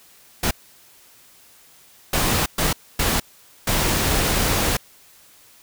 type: noise bursts at uneven times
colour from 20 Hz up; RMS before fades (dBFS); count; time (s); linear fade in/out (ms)
pink; -20; 5; 0.43-0.51 / 2.13-2.46 / 2.58-2.73 / 2.99-3.2 / 3.67-4.77; 5
effects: white hiss -51 dBFS RMS until 5.62 s